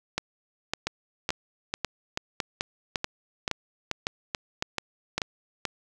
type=two click trains; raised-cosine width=0.2 ms; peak=-9 / -10 dBFS; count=10 / 12; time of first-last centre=0.18-5.18 / 0.87-5.653 s; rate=1.8 / 2.3 Hz; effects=none